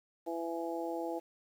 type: harmonic tone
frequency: 167.2 Hz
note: E3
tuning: 25 cents sharp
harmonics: 2 / 3 / 4 / 5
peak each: -38 / -40 / -41 / -42 dBFS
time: 0.26-1.2 s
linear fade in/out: 20 ms
effects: 10-bit